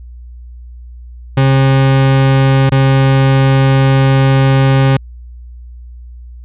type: tone with dropouts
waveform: 40% pulse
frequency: 134.7 Hz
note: C#3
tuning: 49 cents flat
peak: -6 dBFS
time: 1.37-4.97 s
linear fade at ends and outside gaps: 5 ms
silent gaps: 2.695-2.719 s
effects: added 60 Hz sine -29 dBFS peak until 6.44 s + resampled to 8000 Hz